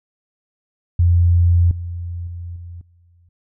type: tone with level steps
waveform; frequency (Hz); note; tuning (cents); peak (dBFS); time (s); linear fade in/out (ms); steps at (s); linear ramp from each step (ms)
sine; 86.6; F2; -14; -10 / -24 / -27 / -31 / -50; 0.99-3.29; 5; 1.71 / 2.27 / 2.56 / 2.81; 2
effects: none